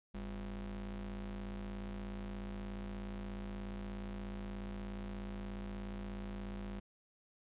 square ring-modulated tone, 75.7 Hz, D#2, 47 cents flat, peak -39 dBFS, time 0.14-6.8 s, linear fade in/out 10 ms, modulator 123 Hz, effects resampled to 8000 Hz + 13-bit

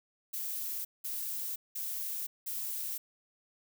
violet noise bursts, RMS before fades -37 dBFS, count 4, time 0.33-2.98 s, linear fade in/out 10 ms, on 520 ms, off 190 ms, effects none

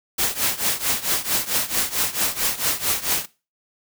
white noise with tremolo, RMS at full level -19 dBFS, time 0.18-3.26 s, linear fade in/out 10 ms, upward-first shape triangle, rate 4.5 Hz, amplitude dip 90%, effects noise-tail reverb RT60 0.3 s tail -19 dB re dry

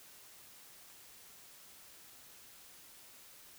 silence, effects white hiss -57 dBFS RMS until 3.58 s

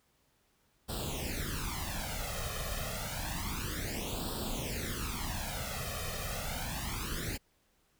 pink noise with flanger, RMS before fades -37 dBFS, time 0.88-7.38 s, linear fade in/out 20 ms, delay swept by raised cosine 0.23 to 1.63 ms, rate 0.29 Hz, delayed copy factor +0.85, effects pink hiss -72 dBFS RMS until 7.99 s

